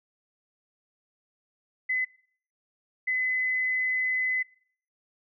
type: tone bursts at uneven times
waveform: sine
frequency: 2022 Hz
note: B6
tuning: 40 cents sharp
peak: -24 dBFS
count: 2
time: 1.89-2.05 / 3.07-4.43 s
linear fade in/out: 10 ms
effects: noise-tail reverb RT60 0.5 s tail -19 dB re dry